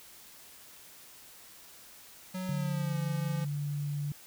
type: tone with pitch glide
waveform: square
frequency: 185 to 170.63 Hz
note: F#3 to F3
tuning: 0 to -40 cents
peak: -35 dBFS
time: 2.34-3.45 s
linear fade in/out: 10 ms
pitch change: -140 cents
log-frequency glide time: 2.51-2.97 s
type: tone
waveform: sine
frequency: 145.3 Hz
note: D3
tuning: 18 cents flat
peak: -31 dBFS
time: 2.49-4.12 s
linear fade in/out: 2 ms
effects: white hiss -53 dBFS RMS until 4.26 s